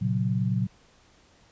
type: chord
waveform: sine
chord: F# major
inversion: first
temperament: equal with one note detuned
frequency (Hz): 116.54 / 135.97 / 185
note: A#2 / C#3 / F#3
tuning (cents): 0 / -33 / 0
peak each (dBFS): -26 / -29 / -27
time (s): 0.01-0.67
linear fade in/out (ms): 10
effects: pink hiss -59 dBFS RMS until 1.51 s + resampled to 16000 Hz